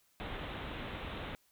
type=low-pass noise; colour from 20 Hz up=pink; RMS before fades=-42 dBFS; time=0.2-1.35 s; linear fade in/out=0 ms; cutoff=3800 Hz; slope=96 dB/octave; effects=white hiss -71 dBFS RMS until 1.51 s